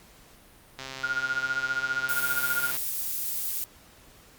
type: click train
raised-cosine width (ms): 0.2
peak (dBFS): -20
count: 264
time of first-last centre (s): 0.79-2.767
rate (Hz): 133
type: tone with tremolo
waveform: sine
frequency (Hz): 1424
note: F6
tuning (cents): +33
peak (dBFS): -22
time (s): 1.03-2.71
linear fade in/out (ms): 10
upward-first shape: triangle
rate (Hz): 15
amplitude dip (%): 90
type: noise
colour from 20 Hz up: violet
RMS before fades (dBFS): -30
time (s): 2.09-3.64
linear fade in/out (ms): 0
effects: pink hiss -54 dBFS RMS until 4.38 s + Opus 48 kbps